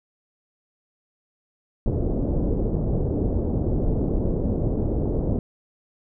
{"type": "low-pass noise", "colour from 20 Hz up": "pink", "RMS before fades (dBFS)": -23, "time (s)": [1.86, 5.39], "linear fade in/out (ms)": 2, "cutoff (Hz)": 510, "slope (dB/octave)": 24, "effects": []}